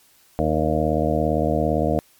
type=harmonic tone; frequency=77.6 Hz; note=D#2; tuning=4 cents flat; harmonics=1 / 2 / 3 / 4 / 6 / 7 / 8 / 9; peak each=-26 / -26 / -26 / -26 / -26 / -26 / -26 / -26 dBFS; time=0.39-1.99 s; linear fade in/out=0 ms; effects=white hiss -56 dBFS RMS until 2.19 s + MP3 96 kbps